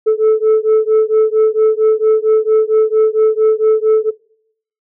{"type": "beating tone pair", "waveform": "sine", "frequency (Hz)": [434.4, 438.8], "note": ["A4", "A4"], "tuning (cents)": [-22, -5], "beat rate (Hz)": 4.4, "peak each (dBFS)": -10, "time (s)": [0.06, 4.11], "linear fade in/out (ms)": 20, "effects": ["noise-tail reverb RT60 0.7 s tail -23 dB re dry", "tanh soft clip ceiling -6 dBFS"]}